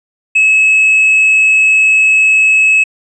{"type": "tone with tanh clipping", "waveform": "triangle", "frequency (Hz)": 2582, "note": "E7", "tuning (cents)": -37, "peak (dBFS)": -6, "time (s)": [0.35, 2.84], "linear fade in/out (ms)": 10, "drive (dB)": 6, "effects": ["resampled to 24000 Hz"]}